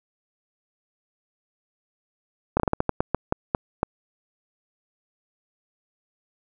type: slowing click train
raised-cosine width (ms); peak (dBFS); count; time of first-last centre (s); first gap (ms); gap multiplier
1; -6; 12; 2.57-3.831; 28; 1.26
effects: none